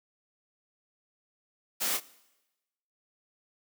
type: noise with echo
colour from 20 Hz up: white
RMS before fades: -30 dBFS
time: 1.8-1.98 s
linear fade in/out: 20 ms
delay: 26 ms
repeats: 1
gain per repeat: -7 dB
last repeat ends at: 2.006 s
effects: noise-tail reverb RT60 1.0 s tail -20 dB re dry + high-pass 200 Hz 12 dB/octave